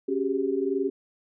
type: tone cluster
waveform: sine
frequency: 274.9 / 382.4 / 404.2 Hz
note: C#4 / G4 / G#4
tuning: -14 / -43 / -47 cents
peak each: -29 / -27 / -28 dBFS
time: 0.08-0.9 s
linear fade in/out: 10 ms
effects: none